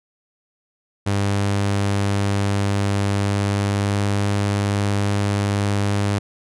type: tone with pitch glide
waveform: sawtooth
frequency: 100.1 to 101.2 Hz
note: G2 to G#2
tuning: +37 to -44 cents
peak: -14 dBFS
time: 1.06-6.19 s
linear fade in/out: 10 ms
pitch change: +19 cents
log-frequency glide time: 3.03-4.16 s
effects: resampled to 24000 Hz